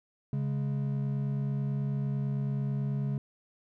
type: tone pair together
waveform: triangle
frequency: 138.59 / 207.7 Hz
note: C#3 / G#3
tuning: 0 / 0 cents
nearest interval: perfect fifth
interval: 700 cents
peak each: -27 / -34 dBFS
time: 0.33-3.18 s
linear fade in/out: 2 ms
effects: none